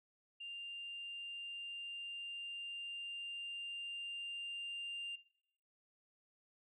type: tone with level ramp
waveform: sine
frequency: 2794 Hz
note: F7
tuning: in tune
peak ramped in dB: -44 to -40 dBFS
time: 0.4-5.16 s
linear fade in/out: 10 ms
effects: noise-tail reverb RT60 0.7 s tail -18 dB re dry + tanh soft clip ceiling -39 dBFS